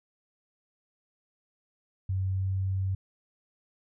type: tone with pitch glide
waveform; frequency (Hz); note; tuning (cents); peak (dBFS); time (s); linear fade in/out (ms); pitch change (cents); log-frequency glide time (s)
sine; 94.8 to 95.4; F#2 to G2; +43 to -47; -26; 2.09-2.95; 5; +10; 2.31-2.47
effects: none